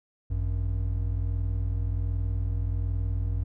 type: tone pair together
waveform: triangle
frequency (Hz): 52.61 / 93.9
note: G#1 / F#2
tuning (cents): +23 / +26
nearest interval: minor seventh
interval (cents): 1003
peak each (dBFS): -26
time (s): 0.3-3.44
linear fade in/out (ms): 10
effects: none